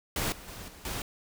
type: noise with level steps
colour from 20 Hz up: pink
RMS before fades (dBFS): -30 / -47 / -43 / -50 / -35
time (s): 0.16-1.02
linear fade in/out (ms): 2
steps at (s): 0.32 / 0.48 / 0.68 / 0.85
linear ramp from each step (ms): 2
effects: none